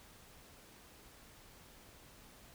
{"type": "silence", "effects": ["pink hiss -59 dBFS RMS until 2.54 s"]}